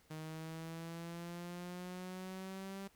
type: exponential sweep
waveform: sawtooth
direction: up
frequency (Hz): 155.8 to 196.5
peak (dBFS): -40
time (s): 0.1-2.88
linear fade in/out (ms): 10
effects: pink hiss -69 dBFS RMS until 2.95 s